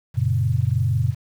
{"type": "chord", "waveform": "sine", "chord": "F# major", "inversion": "none", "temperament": "equal", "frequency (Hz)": [92.5, 116.54, 138.59], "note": ["F#2", "A#2", "C#3"], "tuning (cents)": [0, 0, 0], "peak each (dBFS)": [-23, -20, -23], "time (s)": [0.14, 1.15], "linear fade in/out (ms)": 50, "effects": ["8-bit"]}